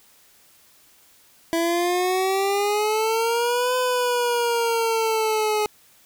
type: exponential two-way sweep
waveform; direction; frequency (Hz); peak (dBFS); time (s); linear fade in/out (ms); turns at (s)
25% pulse; up then down; 330.3 to 506 to 421.2; -16; 1.53-5.66; 0; 3.76
effects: white hiss -55 dBFS RMS until 6.05 s